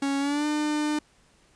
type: tone with pitch glide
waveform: 45% pulse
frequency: 277.2 to 300.5 Hz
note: C#4 to D4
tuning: 0 to +40 cents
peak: -24 dBFS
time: 0.02-0.99 s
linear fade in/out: 5 ms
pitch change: +140 cents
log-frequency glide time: 0.19-0.46 s
effects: pink hiss -61 dBFS RMS until 1.55 s + resampled to 22050 Hz